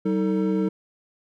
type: tone cluster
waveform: triangle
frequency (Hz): 191.1 / 315.1 / 447.6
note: G3 / D#4 / A4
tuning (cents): -44 / +22 / +30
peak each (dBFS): -21 / -23 / -25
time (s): 0.05-0.69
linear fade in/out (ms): 10
effects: none